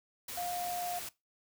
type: tone in noise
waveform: sine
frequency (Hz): 709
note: F5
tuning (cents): +26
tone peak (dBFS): -35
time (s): 0.37-0.99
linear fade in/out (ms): 5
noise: white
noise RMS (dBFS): -42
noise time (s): 0.28-1.09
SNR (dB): +4
effects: noise-tail reverb RT60 0.2 s tail -19 dB re dry